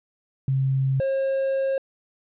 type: tone pair in turn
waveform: sine / triangle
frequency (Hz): 134 / 538.5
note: C3 / C5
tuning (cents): +42 / +50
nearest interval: 2 octaves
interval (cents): 2408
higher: second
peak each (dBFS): -19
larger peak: neither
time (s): 0.48-1 / 1-1.78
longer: second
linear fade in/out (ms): 2
effects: resampled to 8000 Hz + 10-bit